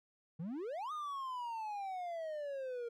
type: exponential two-way sweep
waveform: triangle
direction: up then down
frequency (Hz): 150.4 to 1244.5 to 463.5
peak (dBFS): -37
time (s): 0.39-2.89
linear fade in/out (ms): 10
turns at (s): 0.92
effects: none